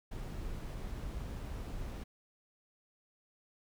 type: noise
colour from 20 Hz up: brown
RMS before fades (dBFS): -41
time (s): 0.11-2.04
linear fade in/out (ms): 10
effects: none